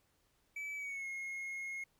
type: tone with pitch glide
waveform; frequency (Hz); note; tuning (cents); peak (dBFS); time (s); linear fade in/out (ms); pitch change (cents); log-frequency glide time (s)
triangle; 2300 to 2158; D7 to C#7; -37 to -47; -38; 0.56-1.84; 5; -110; 0.76-1.07
effects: pink hiss -75 dBFS RMS until 1.99 s